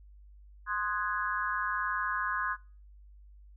sine chord, Ab dominant seventh, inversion first, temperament equal, 1046.5 / 1244.5 / 1480 / 1661.2 Hz, C6 / Eb6 / Gb6 / Ab6, 0 / 0 / 0 / 0 cents, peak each -34 / -36 / -36 / -34 dBFS, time 0.66-2.57 s, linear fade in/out 50 ms, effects noise-tail reverb RT60 0.4 s tail -25 dB re dry + added 50 Hz sine -51 dBFS peak until 3.56 s

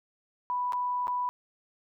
sine tone with dropouts, 987.8 Hz, B5, in tune, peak -27 dBFS, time 0.5-1.29 s, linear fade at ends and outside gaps 0 ms, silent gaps 0.723-0.732 / 1.071-1.08 s, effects none

